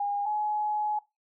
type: tone pair in turn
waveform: sine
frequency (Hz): 813 / 844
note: G#5 / G#5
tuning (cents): -37 / +28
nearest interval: minor second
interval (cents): 65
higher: second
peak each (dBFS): -26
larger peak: neither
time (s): 0-0.26 / 0.26-0.99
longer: second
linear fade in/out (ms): 5
effects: noise-tail reverb RT60 0.2 s tail -19 dB re dry